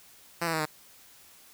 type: tone with pitch steps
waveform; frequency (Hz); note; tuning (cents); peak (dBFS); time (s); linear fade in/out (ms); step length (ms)
5% pulse; 170 / 164.3 / 158.8 / 153.48; F3 / E3 / D#3 / D#3; -46 / -5 / +36 / -23; -16; 0.41-0.658; 10; 62
effects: white hiss -55 dBFS RMS until 1.53 s